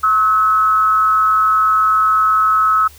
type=tone with frequency modulation; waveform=sine; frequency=1287 Hz; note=E6; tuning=42 cents flat; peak=-10 dBFS; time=0.03-2.88 s; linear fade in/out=10 ms; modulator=198 Hz; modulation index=0.39; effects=added 73 Hz sine -42 dBFS peak until 2.98 s + white hiss -44 dBFS RMS until 2.98 s